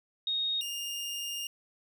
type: tone pair in turn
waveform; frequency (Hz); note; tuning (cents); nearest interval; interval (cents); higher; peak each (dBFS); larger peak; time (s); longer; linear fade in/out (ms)
sine / sawtooth; 3729 / 2822; A#7 / F7; 0 / +17; perfect fourth; 483; first; -28 / -31; first; 0.27-0.61 / 0.61-1.47; second; 2
effects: none